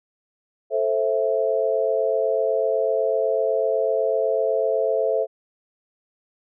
sine chord, A minor, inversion none, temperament just, 440 / 528 / 660 Hz, A4 / C5 / E5, 0 / +16 / +2 cents, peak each -23 dBFS, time 0.7-5.27 s, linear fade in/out 50 ms, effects none

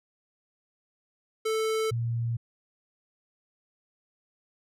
square / sine tone pair in turn, 440 / 116.79 Hz, A4 / A#2, 0 / +4 cents, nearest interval octave + major seventh, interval 2296 cents, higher first, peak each -26 dBFS, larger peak neither, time 1.45-1.91 / 1.91-2.37 s, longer neither, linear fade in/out 10 ms, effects low-pass 12000 Hz 12 dB/octave

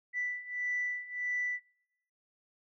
sine beating tone pair, 1976 / 1977.6 Hz, B6 / B6, 0 / +2 cents, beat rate 1.6 Hz, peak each -37 / -34 dBFS, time 0.13-1.6 s, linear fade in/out 50 ms, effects noise-tail reverb RT60 0.8 s tail -24 dB re dry + tanh soft clip ceiling -25 dBFS

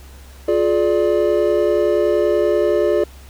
triangle chord, D diminished, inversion first, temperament just, 352.4 / 422.9 / 587.3 Hz, F4 / Ab4 / D5, +16 / +31 / 0 cents, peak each -16 dBFS, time 0.48-3.04 s, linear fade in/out 5 ms, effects added 67 Hz sine -38 dBFS peak until 3.29 s + pink hiss -46 dBFS RMS until 3.29 s

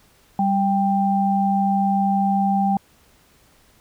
sine tone pair together, 196.2 / 789.1 Hz, G3 / G5, +2 / +11 cents, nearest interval 2 octaves, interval 2409 cents, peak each -19 dBFS, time 0.39-2.77 s, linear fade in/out 2 ms, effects pink hiss -56 dBFS RMS until 3.8 s

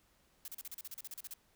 blue noise bursts, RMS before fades -45 dBFS, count 14, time 0.45-1.338 s, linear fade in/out 2 ms, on 30 ms, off 36 ms, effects pink hiss -71 dBFS RMS until 1.55 s

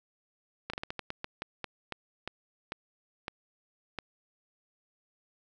slowing click train, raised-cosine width 0.3 ms, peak -19 dBFS, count 15, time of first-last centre 0.7-3.987 s, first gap 35 ms, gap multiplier 1.26, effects none

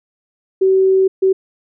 sine tone bursts at uneven times, 381 Hz, G4, 49 cents flat, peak -9 dBFS, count 2, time 0.61-1.08 / 1.22-1.33 s, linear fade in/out 10 ms, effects none

